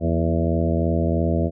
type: harmonic tone with a mistuned harmonic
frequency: 83 Hz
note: E2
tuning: 12 cents sharp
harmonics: 1 / 2 / 3 / 4 / 5 / 6 / 7 / 8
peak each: -22 / -24 / -26 / -27 / -31 / -31 / -29 / -29 dBFS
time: 0-1.51 s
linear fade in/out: 50 ms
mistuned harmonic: 3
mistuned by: -58 cents
effects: none